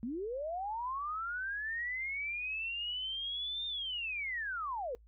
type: linear two-way sweep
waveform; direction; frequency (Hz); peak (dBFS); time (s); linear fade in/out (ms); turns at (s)
sine; up then down; 214 to 3642 to 451.8; -35; 0.03-4.95; 0; 3.66
effects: noise-tail reverb RT60 0.1 s tail -23 dB re dry + added 55 Hz sine -57 dBFS peak until 5.07 s